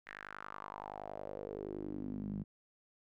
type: tone with band-pass filter sweep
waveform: sawtooth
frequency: 50.7 Hz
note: G#1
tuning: 41 cents flat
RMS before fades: -44 dBFS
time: 0.06-2.44 s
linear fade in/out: 20 ms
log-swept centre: 1900 to 180 Hz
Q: 4.4
effects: none